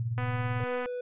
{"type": "tone with tremolo", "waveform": "sine", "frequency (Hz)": 116.54, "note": "A#2", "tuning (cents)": 0, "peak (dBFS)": -26, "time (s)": [0, 0.64], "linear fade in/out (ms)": 0, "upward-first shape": "sine", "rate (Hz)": 18, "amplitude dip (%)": 60}
{"type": "click train", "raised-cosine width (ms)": 0.5, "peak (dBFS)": -22, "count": 170, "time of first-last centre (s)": [0.18, 0.859], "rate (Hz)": 249}
{"type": "tone", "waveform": "triangle", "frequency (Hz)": 493.9, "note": "B4", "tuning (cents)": 0, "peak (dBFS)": -30, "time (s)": [0.6, 1.01], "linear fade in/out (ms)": 5}
{"effects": ["resampled to 8000 Hz"]}